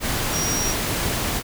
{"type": "tone in noise", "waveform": "sine", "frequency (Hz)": 5690, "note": "F8", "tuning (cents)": 31, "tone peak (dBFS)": -24, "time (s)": [0.31, 0.75], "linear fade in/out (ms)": 50, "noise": "pink", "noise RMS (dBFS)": -24, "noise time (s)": [0, 1.43], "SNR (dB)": -3, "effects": []}